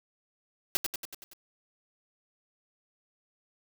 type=noise with echo; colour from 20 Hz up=white; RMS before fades=-27 dBFS; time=0.75-0.77 s; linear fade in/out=0 ms; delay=94 ms; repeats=6; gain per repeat=-4 dB; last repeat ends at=1.334 s; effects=none